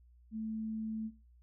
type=tone; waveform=sine; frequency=219.7 Hz; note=A3; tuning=2 cents flat; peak=-36 dBFS; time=0.31-1.11 s; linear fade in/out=50 ms; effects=noise-tail reverb RT60 0.3 s tail -19 dB re dry + added 60 Hz sine -59 dBFS peak until 1.42 s